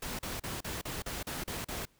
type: noise bursts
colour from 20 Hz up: pink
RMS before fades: -38 dBFS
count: 9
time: 0.02-1.854 s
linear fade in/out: 5 ms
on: 170 ms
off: 38 ms
effects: pink hiss -68 dBFS RMS until 1.99 s